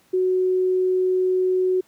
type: tone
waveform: sine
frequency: 370 Hz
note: F#4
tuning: in tune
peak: -17 dBFS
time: 0.13-1.81 s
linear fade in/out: 10 ms
effects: pink hiss -59 dBFS RMS until 1.87 s + high-pass 100 Hz 12 dB/octave